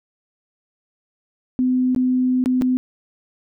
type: tone with dropouts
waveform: sine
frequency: 254.1 Hz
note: B3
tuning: 49 cents sharp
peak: -15 dBFS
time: 1.59-2.77 s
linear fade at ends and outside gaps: 0 ms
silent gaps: 1.948-1.962 / 2.44-2.459 / 2.613-2.62 s
effects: none